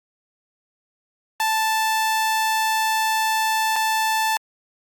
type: tone with dropouts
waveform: sawtooth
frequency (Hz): 880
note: A5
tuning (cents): 0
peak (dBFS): -15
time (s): 1.4-4.37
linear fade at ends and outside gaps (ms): 1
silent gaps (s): 3.759-3.762
effects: Opus 48 kbps